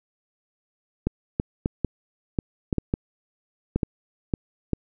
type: clicks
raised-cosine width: 3 ms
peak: -9 dBFS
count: 12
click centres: 1.07 / 1.399 / 1.659 / 1.847 / 2.388 / 2.728 / 2.783 / 2.939 / 3.76 / 3.832 / 4.338 / 4.733 s
effects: none